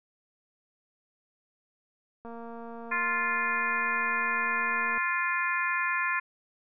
click train, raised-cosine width 1 ms, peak -30 dBFS, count 634, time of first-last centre 2.25-4.978 s, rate 232 Hz
harmonic tone, 349.2 Hz, F4, in tune, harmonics 3 / 4 / 5 / 6 / 7, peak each -31 / -34 / -30 / -35 / -34 dBFS, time 2.91-6.2 s, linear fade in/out 10 ms
effects none

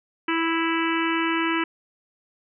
harmonic tone, 329.3 Hz, E4, 2 cents flat, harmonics 1 / 3 / 4 / 5 / 6 / 7 / 8 / 9, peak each -24 / -29 / -30 / -31 / -32 / -32 / -33 / -34 dBFS, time 0.28-1.64 s, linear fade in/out 5 ms, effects none

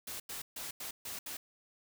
white noise bursts at uneven times, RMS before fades -42 dBFS, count 6, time 0.07-0.2 / 0.29-0.42 / 0.56-0.71 / 0.8-0.91 / 1.05-1.19 / 1.26-1.37 s, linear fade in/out 5 ms, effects none

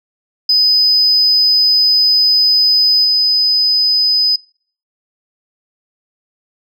sine tone with level steps, 5010 Hz, D#8, 11 cents sharp, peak -7 / -9 dBFS, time 0.49-4.36 s, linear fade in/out 5 ms, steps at 3.04 s, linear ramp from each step 10 ms, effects noise-tail reverb RT60 0.5 s tail -24 dB re dry + tanh soft clip ceiling -4 dBFS

